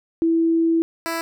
sine / 10% pulse tone pair in turn, 329.6 / 331 Hz, E4 / E4, 0 / +7 cents, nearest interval unison, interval 7 cents, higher second, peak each -15 / -15 dBFS, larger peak neither, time 0.22-0.82 / 1.06-1.21 s, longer first, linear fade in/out 0 ms, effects none

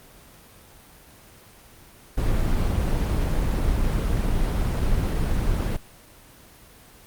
brown noise, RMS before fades -22 dBFS, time 2.17-5.77 s, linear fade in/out 10 ms, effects pink hiss -49 dBFS RMS until 7.06 s + Opus 24 kbps

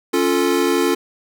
square chord, Db augmented, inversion none, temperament equal, 277.2 / 349.2 / 440 Hz, Db4 / F4 / A4, 0 / 0 / 0 cents, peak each -21 / -19 / -21 dBFS, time 0.13-0.95 s, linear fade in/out 10 ms, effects none

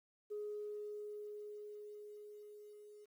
sine tone with level ramp, 418.1 Hz, G#4, 12 cents sharp, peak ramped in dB -39 to -55 dBFS, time 0.3-3.06 s, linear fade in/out 20 ms, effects tanh soft clip ceiling -36 dBFS + 12-bit

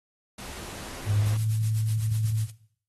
pink noise, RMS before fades -40 dBFS, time 0.38-1.37 s, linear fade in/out 5 ms
sine tone with pitch glide, 103.9 to 109.44 Hz, G#2 to A2, +1 to -9 cents, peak -22 dBFS, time 1.05-2.48 s, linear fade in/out 50 ms, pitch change +90 cents, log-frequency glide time 1.2-1.39 s
blue noise with tremolo, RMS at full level -38 dBFS, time 1.26-2.5 s, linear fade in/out 0 ms, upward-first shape sine, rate 8.1 Hz, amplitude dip 75%
effects noise-tail reverb RT60 0.6 s tail -17 dB re dry + AAC 32 kbps

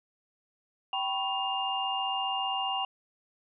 sine tone cluster, 774 / 986 / 1101 / 2813 Hz, G5 / B5 / C#6 / F7, -22 / -3 / -12 / +12 cents, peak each -32 / -36 / -39 / -32 dBFS, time 0.93-2.85 s, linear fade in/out 2 ms, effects none

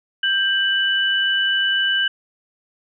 sine tone pair together, 1577 / 2974 Hz, G6 / F#7, +10 / +8 cents, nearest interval major seventh, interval 1098 cents, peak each -19 dBFS, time 0.23-2.08 s, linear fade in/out 5 ms, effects none

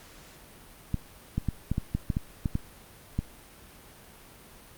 clicks, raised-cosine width 5 ms, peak -14 dBFS, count 11, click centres 0.943 / 1.38 / 1.487 / 1.716 / 1.781 / 1.95 / 2.102 / 2.169 / 2.458 / 2.554 / 3.19 s, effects pink hiss -51 dBFS RMS until 4.77 s + Opus 48 kbps

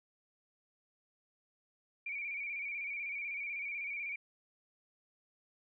sine tone with vibrato, 2317 Hz, D7, 24 cents flat, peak -37 dBFS, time 2.06-4.16 s, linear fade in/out 5 ms, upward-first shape square, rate 16 Hz, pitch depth 50 cents each way, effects none

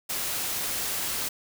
white noise, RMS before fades -30 dBFS, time 0.09-1.29 s, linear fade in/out 10 ms, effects none

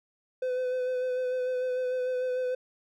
triangle tone with vibrato, 506 Hz, B4, 42 cents sharp, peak -25 dBFS, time 0.42-2.55 s, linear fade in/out 5 ms, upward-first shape sine, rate 6.7 Hz, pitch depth 21 cents each way, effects none

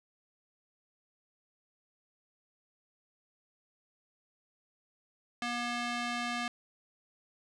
square tone with band-pass filter, 240 Hz, B3, 49 cents flat, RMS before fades -35 dBFS, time 5.42-6.48 s, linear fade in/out 2 ms, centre 2300 Hz, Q 0.66, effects resampled to 24000 Hz

